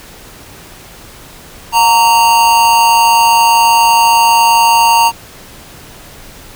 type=tone with amplitude modulation; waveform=square; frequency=925 Hz; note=A#5; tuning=14 cents flat; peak=-4 dBFS; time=1.72-5.12 s; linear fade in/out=50 ms; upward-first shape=sine; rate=212 Hz; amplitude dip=55%; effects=pink hiss -35 dBFS RMS until 6.55 s